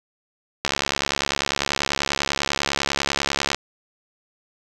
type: click train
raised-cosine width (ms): 0.2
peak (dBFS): -3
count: 204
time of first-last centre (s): 0.65-3.546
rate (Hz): 70.1
effects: none